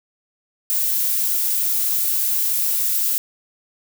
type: noise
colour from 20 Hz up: violet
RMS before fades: -20 dBFS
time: 0.7-3.18 s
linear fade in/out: 0 ms
effects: none